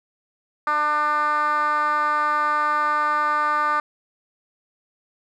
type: tone with band-pass filter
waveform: 10% pulse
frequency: 299.2 Hz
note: D4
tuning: 32 cents sharp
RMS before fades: -21 dBFS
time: 0.67-3.8 s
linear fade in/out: 2 ms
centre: 1200 Hz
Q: 3.7
effects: none